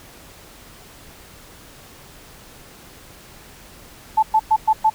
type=tone bursts; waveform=sine; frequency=873 Hz; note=A5; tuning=14 cents flat; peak=-11 dBFS; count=5; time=4.17-4.9 s; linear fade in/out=10 ms; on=58 ms; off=110 ms; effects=pink hiss -44 dBFS RMS until 4.94 s